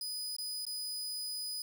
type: tone with dropouts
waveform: sawtooth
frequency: 4978 Hz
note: D#8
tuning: in tune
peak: -34 dBFS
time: 0.01-1.62 s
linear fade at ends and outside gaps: 2 ms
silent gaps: 0.365-0.384 / 0.652-0.666 s
effects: 11-bit